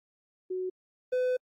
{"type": "tone pair in turn", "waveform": ["sine", "triangle"], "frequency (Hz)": [369.9, 504.5], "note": ["F#4", "B4"], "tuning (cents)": [0, 37], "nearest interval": "perfect fourth", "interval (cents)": 537, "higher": "second", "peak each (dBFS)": [-30, -23], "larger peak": "second", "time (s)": [[0.5, 0.7], [1.12, 1.37]], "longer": "second", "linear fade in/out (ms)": 10, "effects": ["AAC 48 kbps"]}